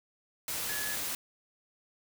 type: tone in noise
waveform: sine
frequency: 1700 Hz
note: G#6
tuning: 40 cents sharp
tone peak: -37 dBFS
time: 0.69-0.95 s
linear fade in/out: 2 ms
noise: white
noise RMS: -35 dBFS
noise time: 0.48-1.15 s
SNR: -5 dB
effects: none